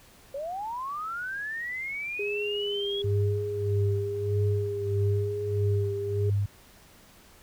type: linear sweep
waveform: sine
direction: up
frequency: 533 to 3358 Hz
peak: -31 dBFS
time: 0.34-3.02 s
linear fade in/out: 5 ms
type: tone with vibrato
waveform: sine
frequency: 407.4 Hz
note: G#4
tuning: 33 cents flat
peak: -29 dBFS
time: 2.19-6.3 s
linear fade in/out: 5 ms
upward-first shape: triangle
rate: 1 Hz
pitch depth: 30 cents each way
type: tone with tremolo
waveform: sine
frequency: 100.9 Hz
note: G#2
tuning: 49 cents flat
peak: -22 dBFS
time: 3.04-6.46 s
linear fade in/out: 5 ms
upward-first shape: sine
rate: 1.6 Hz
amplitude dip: 80%
effects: pink hiss -55 dBFS RMS until 7.42 s